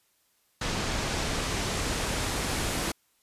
pink noise with low-pass filter sweep, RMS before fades -30 dBFS, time 0.61-2.92 s, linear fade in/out 5 ms, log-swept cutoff 6300 to 11000 Hz, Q 0.85, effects white hiss -69 dBFS RMS until 3.22 s + resampled to 32000 Hz

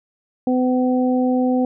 harmonic tone, 253.1 Hz, B3, 43 cents sharp, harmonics 1 / 2 / 3, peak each -16 / -22 / -26 dBFS, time 0.47-1.65 s, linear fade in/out 2 ms, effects none

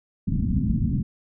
white low-pass noise, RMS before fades -23 dBFS, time 0.27-1.03 s, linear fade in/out 5 ms, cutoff 240 Hz, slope 48 dB/octave, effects none

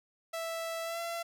sawtooth tone with pitch glide, 659.3 to 676.7 Hz, E5 to E5, 0 to +45 cents, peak -31 dBFS, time 0.33-1.23 s, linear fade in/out 10 ms, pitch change +45 cents, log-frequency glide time 0.83-1 s, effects none

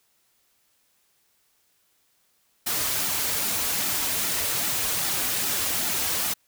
white noise with flanger, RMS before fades -26 dBFS, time 2.66-6.34 s, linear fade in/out 10 ms, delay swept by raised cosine 1.8 to 5.9 ms, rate 2.5 Hz, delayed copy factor -0.6, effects white hiss -67 dBFS RMS until 6.47 s

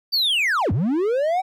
triangle linear two-way sweep, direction down then up, 4699 to 82 to 773 Hz, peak -16 dBFS, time 0.12-1.42 s, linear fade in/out 20 ms, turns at 0.72 s, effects none

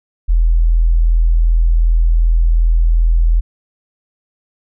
sine tone, 41.33 Hz, E1, 5 cents sharp, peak -8 dBFS, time 0.28-3.41 s, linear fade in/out 20 ms, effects none

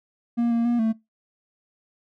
triangle tone with pitch steps, 235.9 / 232.7 / 238.6 / 222.6 Hz, A#3 / A#3 / A#3 / A3, +21 / -3 / +41 / +20 cents, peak -17 dBFS, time 0.37-0.93 s, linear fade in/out 20 ms, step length 140 ms, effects noise-tail reverb RT60 0.2 s tail -22 dB re dry

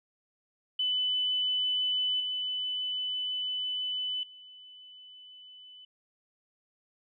sine tone with level steps, 3002 Hz, F#7, 24 cents sharp, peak -26 / -30 / -48 dBFS, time 0.79-5.85 s, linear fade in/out 5 ms, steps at 2.2 / 4.23 s, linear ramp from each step 2 ms, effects none

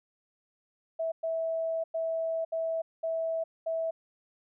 sine tone bursts at uneven times, 653 Hz, E5, 17 cents flat, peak -28 dBFS, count 6, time 0.99-1.12 / 1.23-1.84 / 1.94-2.45 / 2.52-2.82 / 3.03-3.44 / 3.66-3.91 s, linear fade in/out 10 ms, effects none

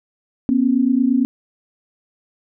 sine tone pair together, 242.6 / 271.3 Hz, B3 / C#4, -31 / -37 cents, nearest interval major second, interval 194 cents, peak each -16 dBFS, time 0.49-1.25 s, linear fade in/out 0 ms, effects none

